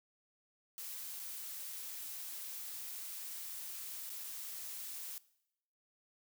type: noise with dropouts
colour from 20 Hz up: blue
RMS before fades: -45 dBFS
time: 0.78-5.18 s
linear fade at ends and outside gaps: 0 ms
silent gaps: 1.193-1.198 / 4.094-4.101 / 4.238-4.242 s
effects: noise-tail reverb RT60 0.8 s tail -20 dB re dry